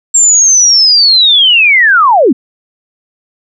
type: linear sweep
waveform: sine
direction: down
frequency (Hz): 7480 to 209.3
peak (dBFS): -3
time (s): 0.14-2.33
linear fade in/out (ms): 10
effects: none